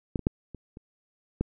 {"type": "clicks", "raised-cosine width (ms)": 3, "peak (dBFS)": [-13, -23, -9, -27, -30, -13], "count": 6, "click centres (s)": [0.158, 0.193, 0.269, 0.547, 0.771, 1.41], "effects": []}